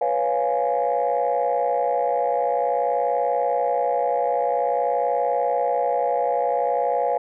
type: chord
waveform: sine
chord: C# dominant seventh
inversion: third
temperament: equal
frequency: 493.9 / 554.4 / 698.5 / 830.6 Hz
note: B4 / C#5 / E#5 / G#5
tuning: 0 / 0 / 0 / 0 cents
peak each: -24 / -24 / -23 / -24 dBFS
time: 0.01-7.18 s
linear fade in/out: 5 ms
effects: tanh soft clip ceiling -12 dBFS